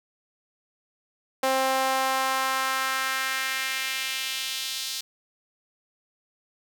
sawtooth tone with high-pass filter sweep, 264.1 Hz, C4, 16 cents sharp, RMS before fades -27 dBFS, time 1.43-5.01 s, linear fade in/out 5 ms, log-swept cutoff 590 to 4200 Hz, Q 1.7, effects none

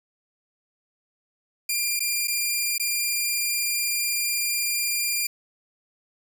10% pulse tone with dropouts, 2396 Hz, D7, 34 cents sharp, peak -14 dBFS, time 1.69-5.27 s, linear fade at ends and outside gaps 5 ms, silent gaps 1.994-2.003 / 2.274-2.28 / 2.781-2.797 s, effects none

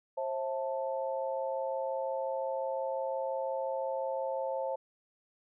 sine chord, A minor, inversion first, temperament equal with one note detuned, 533.6 / 659.3 / 880 Hz, C5 / E5 / A5, +34 / 0 / 0 cents, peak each -33 / -39 / -38 dBFS, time 0.17-4.76 s, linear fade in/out 10 ms, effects none

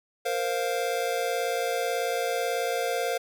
square chord, Bb suspended second, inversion none, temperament just, 466.2 / 524.4 / 699.2 Hz, Bb4 / C5 / F5, 0 / +4 / +2 cents, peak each -31 dBFS, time 0.25-3.18 s, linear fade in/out 10 ms, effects none

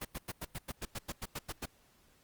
pink noise bursts, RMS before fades -39 dBFS, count 13, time 0.01-1.659 s, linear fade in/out 10 ms, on 41 ms, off 93 ms, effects pink hiss -67 dBFS RMS until 2.23 s + Opus 32 kbps

